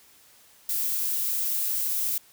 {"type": "noise", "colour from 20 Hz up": "violet", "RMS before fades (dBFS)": -27, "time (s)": [0.69, 2.18], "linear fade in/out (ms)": 2, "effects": ["white hiss -56 dBFS RMS until 2.32 s"]}